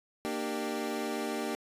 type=chord; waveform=25% pulse; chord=G minor; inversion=first; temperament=equal with one note detuned; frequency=233.1 / 300.5 / 392 Hz; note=Bb3 / D4 / G4; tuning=0 / +40 / 0 cents; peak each=-33 dBFS; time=0.25-1.55 s; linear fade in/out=0 ms; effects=resampled to 32000 Hz